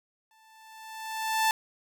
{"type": "tone with exponential growth", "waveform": "sawtooth", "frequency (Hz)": 882, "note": "A5", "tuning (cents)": 4, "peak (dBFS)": -17, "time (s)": [0.31, 1.51], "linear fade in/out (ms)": 1, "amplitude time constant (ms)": 260, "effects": []}